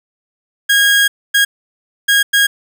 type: tone bursts at uneven times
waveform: 30% pulse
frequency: 1636 Hz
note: G#6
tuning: 26 cents flat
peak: -6 dBFS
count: 4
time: 0.69-1.08 / 1.34-1.45 / 2.08-2.23 / 2.33-2.47 s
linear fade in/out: 10 ms
effects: none